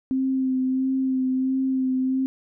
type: tone with vibrato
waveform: sine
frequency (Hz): 261.6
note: C4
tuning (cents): 0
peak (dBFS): -20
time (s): 0.11-2.26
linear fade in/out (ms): 0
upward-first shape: sine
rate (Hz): 1.5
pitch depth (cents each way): 20
effects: none